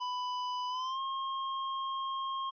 square tone with pitch glide, 995 to 1072.6 Hz, B5 to C6, +13 to +43 cents, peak -34 dBFS, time 0-2.51 s, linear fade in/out 20 ms, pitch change +130 cents, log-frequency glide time 0.69-1 s, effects resampled to 11025 Hz

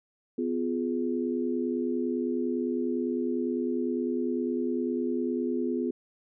sine chord, F diminished, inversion second, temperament just, 251.4 / 349.2 / 419.1 Hz, Cb4 / F4 / Ab4, +31 / 0 / +16 cents, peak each -29 / -31 / -33 dBFS, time 0.38-5.91 s, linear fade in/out 5 ms, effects none

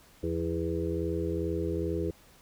harmonic tone with a mistuned harmonic, 82.41 Hz, E2, in tune, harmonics 1 / 2 / 4 / 5 / 6, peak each -34 / -37 / -33 / -34 / -37 dBFS, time 0.23-2.11 s, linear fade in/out 5 ms, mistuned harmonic 2, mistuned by +79 cents, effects pink hiss -58 dBFS RMS until 2.41 s

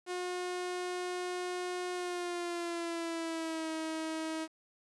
sawtooth tone with pitch glide, 360 to 318.9 Hz, F#4 to D#4, -47 to +43 cents, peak -31 dBFS, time 0.06-4.48 s, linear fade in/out 50 ms, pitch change -210 cents, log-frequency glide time 1.94-3.71 s, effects resampled to 24000 Hz + 10-bit

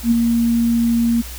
sine tone with ADSR envelope, 233.1 Hz, A#3, in tune, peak -9 dBFS, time 0.03-1.22 s, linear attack 82 ms, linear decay 15 ms, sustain -4 dB, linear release 16 ms, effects added 60 Hz sine -31 dBFS peak until 1.38 s + white hiss -35 dBFS RMS until 1.38 s

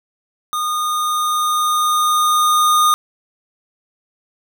square tone with level ramp, 1226 Hz, D#6, 26 cents flat, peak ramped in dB -19 to -11 dBFS, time 0.53-2.94 s, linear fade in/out 0 ms, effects none

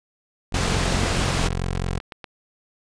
15% pulse tone, 44.67 Hz, F1, 40 cents sharp, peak -17 dBFS, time 0.52-1.99 s, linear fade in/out 10 ms
pink low-pass noise, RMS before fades -24 dBFS, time 0.54-1.48 s, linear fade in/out 5 ms, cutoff 7900 Hz, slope 12 dB/octave
click train, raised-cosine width 0.3 ms, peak -19 dBFS, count 8, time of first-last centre 1.4-2.242 s, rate 8.31 Hz
effects resampled to 22050 Hz

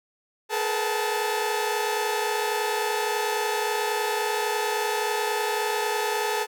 sawtooth tone cluster, 424.6 / 473.9 / 497.5 / 765 / 880 Hz, G#4 / A#4 / B4 / G5 / A5, +38 / +28 / +13 / -42 / 0 cents, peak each -24 / -29 / -33 / -33 / -24 dBFS, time 0.49-6.47 s, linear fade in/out 50 ms, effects none

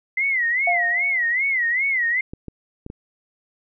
sine tone with vibrato, 2027 Hz, B6, 45 cents sharp, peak -18 dBFS, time 0.17-2.21 s, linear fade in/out 5 ms, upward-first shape sine, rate 2.5 Hz, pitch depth 160 cents each way
sine tone with exponential decay, 698.5 Hz, F5, in tune, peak -17 dBFS, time 0.67-1.36 s, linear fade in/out 5 ms, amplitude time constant 150 ms
clicks, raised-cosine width 3 ms, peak -20 dBFS, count 4, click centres 2.335 / 2.483 / 2.864 / 2.901 s
effects none

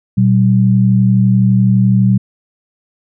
sine tone pair together, 119.7 / 191.61 Hz, A#2 / G3, +46 / -39 cents, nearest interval minor sixth, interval 815 cents, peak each -10 dBFS, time 0.17-2.18 s, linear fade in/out 10 ms, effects none

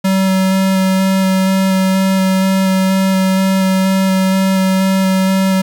square tone with vibrato, 190.3 Hz, F#3, 49 cents sharp, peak -11 dBFS, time 0.04-5.62 s, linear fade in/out 10 ms, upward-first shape square, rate 2.1 Hz, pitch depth 8 cents each way, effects 8-bit

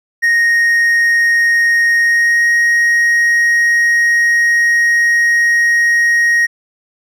triangle tone with pitch glide, 1864.7 to 1877.7 Hz, A#6 to A#6, 0 to +12 cents, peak -7 dBFS, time 0.22-6.47 s, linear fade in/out 20 ms, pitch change +12 cents, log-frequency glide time 1.99-2.48 s, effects none

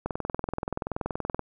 click train, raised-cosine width 1 ms, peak -15 dBFS, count 29, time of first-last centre 0.06-1.393 s, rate 21 Hz, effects none

